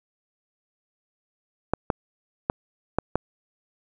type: clicks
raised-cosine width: 1 ms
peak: -7 dBFS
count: 5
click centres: 1.736 / 1.902 / 2.499 / 2.986 / 3.156 s
effects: none